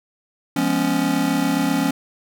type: chord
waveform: square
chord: C# dominant seventh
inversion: first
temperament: just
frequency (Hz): 173.24 / 207.9 / 249.5 / 277.2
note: E#3 / G#3 / B3 / C#4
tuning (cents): -14 / +2 / +18 / 0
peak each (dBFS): -26 / -27 / -25 / -21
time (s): 0.56-1.91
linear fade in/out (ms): 5
effects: none